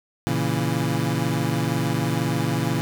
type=chord; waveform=25% pulse; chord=A# diminished; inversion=none; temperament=equal; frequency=116.54 / 138.59 / 164.81 Hz; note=A#2 / C#3 / E3; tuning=0 / 0 / 0 cents; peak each=-22 dBFS; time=0.27-2.81 s; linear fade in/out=0 ms; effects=none